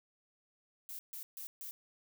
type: noise bursts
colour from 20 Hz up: violet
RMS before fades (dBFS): -45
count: 4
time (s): 0.89-1.71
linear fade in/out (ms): 0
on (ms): 100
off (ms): 140
effects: none